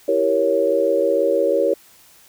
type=chord; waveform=sine; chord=E diminished seventh; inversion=none; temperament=equal with one note detuned; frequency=329.6 / 392 / 468.3 / 554.4 Hz; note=E4 / G4 / Bb4 / Db5; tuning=0 / 0 / +8 / 0 cents; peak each=-24 / -22 / -20 / -18 dBFS; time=0.08-1.74 s; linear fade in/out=5 ms; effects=white hiss -50 dBFS RMS until 2.28 s